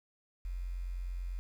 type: tone with quantisation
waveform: sine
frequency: 44.51 Hz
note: F1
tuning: 34 cents sharp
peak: -35 dBFS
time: 0.45-1.39 s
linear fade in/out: 0 ms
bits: 10
effects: none